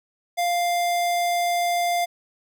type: tone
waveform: square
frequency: 698.5 Hz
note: F5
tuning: in tune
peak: -21 dBFS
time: 0.37-2.06 s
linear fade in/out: 20 ms
effects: none